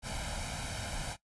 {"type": "noise with comb filter", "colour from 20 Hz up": "pink", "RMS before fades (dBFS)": -38, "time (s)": [0.02, 1.17], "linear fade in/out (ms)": 50, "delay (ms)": 1.3, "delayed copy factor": 0.75, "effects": ["noise-tail reverb RT60 0.1 s tail -17 dB re dry", "resampled to 24000 Hz"]}